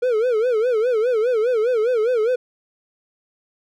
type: tone with vibrato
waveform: triangle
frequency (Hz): 466.2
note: A#4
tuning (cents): 0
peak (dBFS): -14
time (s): 0.02-2.36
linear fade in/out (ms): 10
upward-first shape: sine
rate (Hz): 4.9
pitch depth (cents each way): 160
effects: none